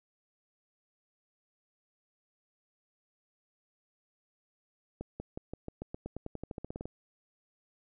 accelerating click train, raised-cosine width 2 ms, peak -25 dBFS, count 19, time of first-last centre 5.01-6.856 s, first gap 190 ms, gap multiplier 0.92, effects none

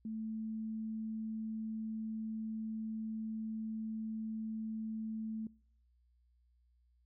sine tone, 220 Hz, A3, in tune, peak -38 dBFS, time 0.05-5.47 s, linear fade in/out 2 ms, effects noise-tail reverb RT60 0.6 s tail -25 dB re dry + added 60 Hz sine -68 dBFS peak until 7.05 s

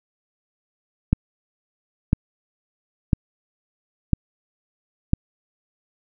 click train, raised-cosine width 5 ms, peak -3 dBFS, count 5, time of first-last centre 1.13-5.134 s, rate 0.999 Hz, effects none

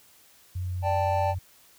sine tone with pitch glide, 90.7 to 91.75 Hz, F#2 to F#2, -34 to -14 cents, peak -28 dBFS, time 0.55-1.39 s, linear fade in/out 10 ms, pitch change +20 cents, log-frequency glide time 0.79-1.02 s
triangle chord, D suspended fourth, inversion none, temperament equal, 587.3 / 784 / 880 Hz, D5 / G5 / A5, 0 / 0 / 0 cents, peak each -26 dBFS, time 0.82-1.35 s, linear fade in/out 50 ms
effects white hiss -57 dBFS RMS until 1.78 s

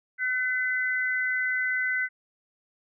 sine tone pair together, 1514 / 2021 Hz, F#6 / B6, +39 / +39 cents, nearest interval perfect fourth, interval 500 cents, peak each -27 dBFS, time 0.18-2.09 s, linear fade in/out 50 ms, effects none

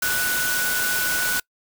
sine tone in noise, 1480 Hz, F#6, in tune, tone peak -23 dBFS, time 0.02-1.4 s, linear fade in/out 5 ms, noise white, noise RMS -25 dBFS, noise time 0.02-1.4 s, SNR -1 dB, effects noise-tail reverb RT60 0.1 s tail -26 dB re dry

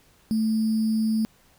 sine tone with sample-and-hold, 220 Hz, A3, in tune, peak -20 dBFS, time 0.31-1.25 s, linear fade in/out 0 ms, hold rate 4900 Hz, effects pink hiss -59 dBFS RMS until 1.58 s

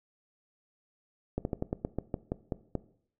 slowing click train, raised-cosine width 2 ms, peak -17 dBFS, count 11, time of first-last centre 1.38-2.753 s, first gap 71 ms, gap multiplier 1.14, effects noise-tail reverb RT60 0.6 s tail -18 dB re dry

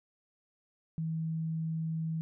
sine tone, 161.2 Hz, E3, 38 cents flat, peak -31 dBFS, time 0.98-2.21 s, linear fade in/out 0 ms, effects none

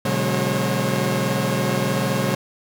sawtooth tone cluster, 122.5 / 143.9 / 184.5 / 208.2 / 540 Hz, B2 / D3 / F#3 / G#3 / C#5, -14 / -35 / -5 / +5 / -45 cents, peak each -22 dBFS, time 0.05-2.35 s, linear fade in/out 5 ms, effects none

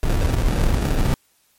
brown noise with sample-and-hold, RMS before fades -18 dBFS, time 0.03-1.14 s, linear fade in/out 0 ms, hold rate 1050 Hz, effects white hiss -61 dBFS RMS until 1.58 s + MP3 64 kbps

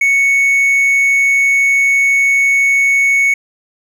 triangle tone, 2217 Hz, C#7, in tune, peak -7 dBFS, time 0.01-3.34 s, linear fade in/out 5 ms, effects none

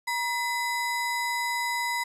square ring-modulated tone, 1485 Hz, F#6, 6 cents sharp, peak -24 dBFS, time 0.07-2.04 s, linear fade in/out 10 ms, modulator 531 Hz, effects resampled to 32000 Hz + 9-bit

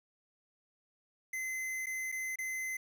square tone with dropouts, 2052 Hz, C7, 34 cents flat, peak -36 dBFS, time 1.33-2.77 s, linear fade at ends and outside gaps 5 ms, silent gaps 1.86-1.867 / 2.118-2.123 / 2.358-2.386 s, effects 11-bit

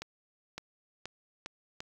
accelerating click train, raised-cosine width 0.2 ms, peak -22 dBFS, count 5, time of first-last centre 0.02-1.805 s, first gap 560 ms, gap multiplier 0.85, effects 9-bit

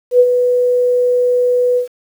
sine tone with ADSR envelope, 493.9 Hz, B4, in tune, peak -3 dBFS, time 0.11-1.88 s, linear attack 87 ms, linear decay 52 ms, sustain -7 dB, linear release 110 ms, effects 7-bit

